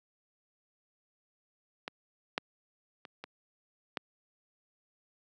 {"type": "clicks", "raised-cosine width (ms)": 0.3, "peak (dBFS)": [-20, -13, -29, -25, -16], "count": 5, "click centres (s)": [1.879, 2.379, 3.052, 3.24, 3.972], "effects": ["high-pass 200 Hz 12 dB/octave"]}